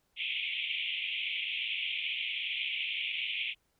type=band-pass noise; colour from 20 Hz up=pink; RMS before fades=-35 dBFS; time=0.16-3.55 s; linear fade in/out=50 ms; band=2200 to 3400 Hz; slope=96 dB/octave; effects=pink hiss -75 dBFS RMS until 3.79 s